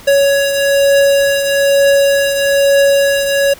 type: beating tone pair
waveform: square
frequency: 558 / 559.1 Hz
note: C#5 / C#5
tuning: +11 / +15 cents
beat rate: 1.1 Hz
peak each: -10 / -18 dBFS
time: 0.07-3.54 s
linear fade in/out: 10 ms
effects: pink hiss -37 dBFS RMS until 3.59 s